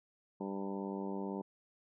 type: harmonic tone with a mistuned harmonic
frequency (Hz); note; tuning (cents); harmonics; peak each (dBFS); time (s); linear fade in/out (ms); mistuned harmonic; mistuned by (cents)
98; G2; 0; 2 / 3 / 4 / 5 / 6 / 7 / 8 / 9 / 10; -40 / -44 / -43 / -48 / -50 / -55 / -53 / -48 / -55; 0.4-1.42; 10; 9; +26
effects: none